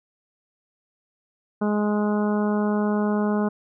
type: harmonic tone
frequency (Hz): 208.9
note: G#3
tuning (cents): +10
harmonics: 1 / 2 / 3 / 4 / 5 / 6 / 7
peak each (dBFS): -21 / -27 / -31 / -33 / -35 / -37 / -38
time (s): 1.61-3.49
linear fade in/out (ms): 10
effects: none